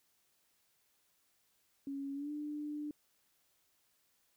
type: tone with pitch glide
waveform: sine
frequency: 277.2 to 297.1 Hz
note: C#4 to D4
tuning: 0 to +20 cents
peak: -38 dBFS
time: 1.87-2.91 s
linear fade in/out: 2 ms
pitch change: +120 cents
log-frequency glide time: 2.14-2.31 s
effects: white hiss -75 dBFS RMS until 4.36 s